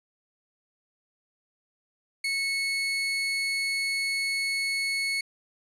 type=tone; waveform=30% pulse; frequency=2200 Hz; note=C#7; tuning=14 cents flat; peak=-23 dBFS; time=2.24-5.21 s; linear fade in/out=5 ms; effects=resampled to 24000 Hz